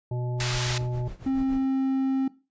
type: harmonic tone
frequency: 123.1 Hz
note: B2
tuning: 5 cents flat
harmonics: 1 / 3 / 5 / 7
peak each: -27 / -37 / -41 / -44 dBFS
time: 0.11-1.08 s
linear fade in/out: 5 ms
type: noise with tremolo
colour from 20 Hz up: brown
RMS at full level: -37 dBFS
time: 0.37-1.66 s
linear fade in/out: 50 ms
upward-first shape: sine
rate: 7.1 Hz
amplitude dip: 80%
type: band-pass noise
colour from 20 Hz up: white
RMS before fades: -31 dBFS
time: 0.4-0.78 s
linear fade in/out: 2 ms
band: 900 to 5500 Hz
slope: 12 dB/octave
type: tone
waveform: triangle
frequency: 266.2 Hz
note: C4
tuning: 30 cents sharp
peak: -20 dBFS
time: 1.26-2.28 s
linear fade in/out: 5 ms
effects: noise-tail reverb RT60 0.3 s tail -18 dB re dry + resampled to 16000 Hz